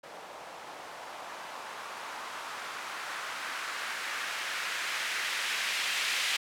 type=noise with low-pass filter sweep; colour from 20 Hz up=violet; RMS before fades=-36 dBFS; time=0.03-6.37 s; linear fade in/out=10 ms; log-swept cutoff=680 to 2500 Hz; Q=1.4; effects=none